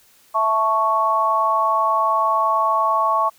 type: chord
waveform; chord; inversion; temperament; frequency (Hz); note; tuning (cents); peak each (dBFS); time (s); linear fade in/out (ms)
sine; A major; second; equal; 659.3 / 880 / 1108.7; E5 / A5 / C#6; 0 / 0 / 0; -23 / -22 / -17; 0.34-3.3; 20
effects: white hiss -54 dBFS RMS until 3.38 s